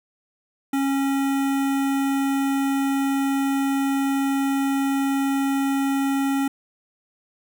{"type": "tone with notch filter", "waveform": "square", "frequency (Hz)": 274.1, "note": "C#4", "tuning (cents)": -19, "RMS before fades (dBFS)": -22, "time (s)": [0.73, 6.48], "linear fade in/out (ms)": 5, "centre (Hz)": 4600, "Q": 1.2, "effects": []}